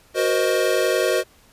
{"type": "chord", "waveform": "square", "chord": "C half-diminished seventh", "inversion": "second", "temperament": "equal with one note detuned", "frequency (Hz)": [370, 472.4, 523.3, 622.3], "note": ["Gb4", "Bb4", "C5", "Eb5"], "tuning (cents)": [0, 23, 0, 0], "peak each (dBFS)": -24, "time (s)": [0.14, 1.24], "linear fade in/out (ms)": 50, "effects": ["pink hiss -54 dBFS RMS until 1.52 s", "resampled to 32000 Hz"]}